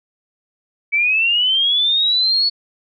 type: linear sweep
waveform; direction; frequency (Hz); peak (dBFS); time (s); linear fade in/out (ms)
sine; up; 2272 to 4435; -13; 0.92-2.5; 20
effects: none